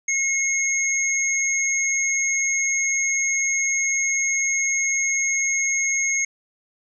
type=tone pair together; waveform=sine; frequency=2166 / 6491 Hz; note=C#7 / G#8; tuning=-41 / -41 cents; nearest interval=octave + perfect fifth; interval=1900 cents; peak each=-22 dBFS; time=0.08-6.25 s; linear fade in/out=5 ms; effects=none

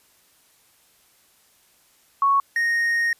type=tone pair in turn; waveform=sine / triangle; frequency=1108.7 / 1860.2 Hz; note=C#6 / A#6; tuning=0 / -4 cents; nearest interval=major sixth; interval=896 cents; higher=second; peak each=-15 / -17 dBFS; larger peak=first; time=2.22-2.4 / 2.56-3.13 s; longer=second; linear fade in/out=2 ms; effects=white hiss -59 dBFS RMS until 3.19 s + resampled to 32000 Hz

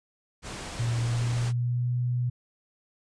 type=low-pass noise; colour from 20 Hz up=pink; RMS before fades=-38 dBFS; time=0.42-1.53 s; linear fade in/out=50 ms; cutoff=9200 Hz; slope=48 dB/octave
type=tone with pitch glide; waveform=sine; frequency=117.7 to 122.98 Hz; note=A#2 to B2; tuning=+17 to -7 cents; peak=-24 dBFS; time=0.79-2.3 s; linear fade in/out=10 ms; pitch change=+76 cents; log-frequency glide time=0.98-1.92 s
effects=none

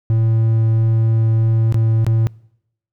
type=tone with dropouts; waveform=triangle; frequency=112.3 Hz; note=A2; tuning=36 cents sharp; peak=-10 dBFS; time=0.1-2.27 s; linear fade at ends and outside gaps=0 ms; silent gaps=1.724-1.744 / 2.046-2.066 s; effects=noise-tail reverb RT60 0.8 s tail -25 dB re dry

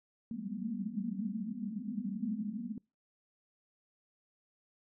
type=band-pass noise; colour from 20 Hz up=pink; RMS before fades=-38 dBFS; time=0.31-2.78 s; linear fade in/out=2 ms; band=190 to 240 Hz; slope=96 dB/octave; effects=noise-tail reverb RT60 0.3 s tail -26 dB re dry

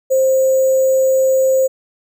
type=tone with sample-and-hold; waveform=sine; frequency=527 Hz; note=C5; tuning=12 cents sharp; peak=-10 dBFS; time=0.1-1.68 s; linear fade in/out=20 ms; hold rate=7350 Hz; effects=none

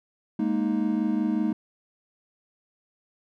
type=chord; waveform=triangle; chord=Ab suspended second; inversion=none; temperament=equal; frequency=207.7 / 233.1 / 311.1 Hz; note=Ab3 / Bb3 / Eb4; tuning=0 / 0 / 0 cents; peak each=-25 dBFS; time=0.39-1.53 s; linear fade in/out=5 ms; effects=none

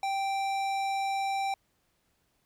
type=tone with tanh clipping; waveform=sine; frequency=783 Hz; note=G5; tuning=2 cents flat; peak=-30 dBFS; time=0.03-1.54 s; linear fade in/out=2 ms; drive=17 dB; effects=pink hiss -73 dBFS RMS until 2.45 s

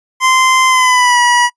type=tone with pitch glide; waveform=25% pulse; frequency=1038 to 968.5 Hz; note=C6 to B5; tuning=-14 to -34 cents; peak=-4 dBFS; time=0.2-1.5 s; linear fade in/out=50 ms; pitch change=-120 cents; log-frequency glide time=0.68-1.19 s; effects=noise-tail reverb RT60 0.1 s tail -25 dB re dry + resampled to 22050 Hz

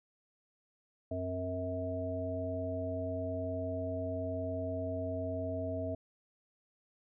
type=harmonic tone with a mistuned harmonic; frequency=92.1 Hz; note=F#2; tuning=7 cents flat; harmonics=1 / 3 / 5 / 7; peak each=-39 / -40 / -44 / -37 dBFS; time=1.11-5.95 s; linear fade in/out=5 ms; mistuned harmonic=3; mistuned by=-63 cents; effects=none

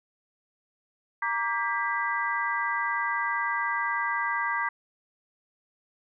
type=tone cluster; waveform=sine; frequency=935 / 1167 / 1603 / 1977 Hz; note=A#5 / D6 / G6 / B6; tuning=+5 / -11 / +38 / +1 cents; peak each=-31 dBFS; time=1.22-4.69 s; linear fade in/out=5 ms; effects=none

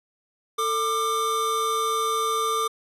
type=tone pair together; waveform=square; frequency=446.6 / 1192.3 Hz; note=A4 / D6; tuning=+26 / +26 cents; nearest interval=octave + perfect fourth; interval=1700 cents; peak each=-29 / -24 dBFS; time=0.58-2.68 s; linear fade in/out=10 ms; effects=resampled to 32000 Hz

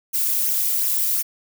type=noise with flanger; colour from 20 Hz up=violet; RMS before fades=-21 dBFS; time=0.13-1.23 s; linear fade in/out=20 ms; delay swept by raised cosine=0.23 to 2.23 ms; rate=2.8 Hz; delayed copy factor=-0.65; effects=none

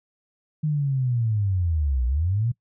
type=linear two-way sweep; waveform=sine; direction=down then up; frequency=155.56 to 58.9 to 124 Hz; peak=-20 dBFS; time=0.63-2.52 s; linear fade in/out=10 ms; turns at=2.06 s; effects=noise-tail reverb RT60 0.1 s tail -22 dB re dry

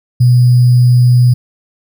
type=tone with sample-and-hold; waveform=sine; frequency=123.47 Hz; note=B2; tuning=in tune; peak=-4 dBFS; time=0.2-1.34 s; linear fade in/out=10 ms; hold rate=4900 Hz; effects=none

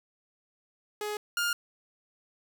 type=tone pair in turn; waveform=sawtooth; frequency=419.5 / 1411 Hz; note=G#4 / F6; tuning=+17 / +17 cents; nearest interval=octave + major sixth; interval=2100 cents; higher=second; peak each=-28 / -23 dBFS; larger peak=second; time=1.01-1.17 / 1.37-1.53 s; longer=neither; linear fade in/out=2 ms; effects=9-bit

